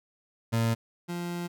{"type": "tone pair in turn", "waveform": "30% pulse", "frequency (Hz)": [114.5, 173.87], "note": ["A#2", "F3"], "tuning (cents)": [-31, -7], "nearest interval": "perfect fifth", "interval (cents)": 724, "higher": "second", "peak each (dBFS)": [-21, -29], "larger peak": "first", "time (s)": [[0.52, 0.75], [1.08, 1.48]], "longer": "second", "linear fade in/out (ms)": 20, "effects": []}